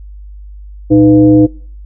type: tone with frequency modulation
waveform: sine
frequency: 308.8 Hz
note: D#4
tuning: 13 cents flat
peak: -3 dBFS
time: 0.9-1.47 s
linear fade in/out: 20 ms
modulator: 189 Hz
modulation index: 0.74
effects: noise-tail reverb RT60 0.5 s tail -24 dB re dry + added 50 Hz sine -28 dBFS peak until 1.85 s